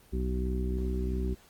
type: harmonic tone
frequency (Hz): 63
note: B1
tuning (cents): +35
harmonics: 1 / 2 / 3 / 4 / 5 / 6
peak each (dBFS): -29 / -43 / -36 / -40 / -44 / -37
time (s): 0.12-1.35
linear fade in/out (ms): 20
effects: pink hiss -59 dBFS RMS until 1.49 s + Opus 24 kbps